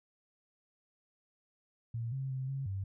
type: tone with pitch steps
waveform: sine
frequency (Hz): 115.9 / 134.1 / 131.2 / 135.9 / 97.1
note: A#2 / C3 / C3 / C#3 / G2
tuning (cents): -10 / +43 / +5 / -34 / -16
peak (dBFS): -34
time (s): 1.94-2.84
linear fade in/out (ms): 5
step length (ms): 180
effects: none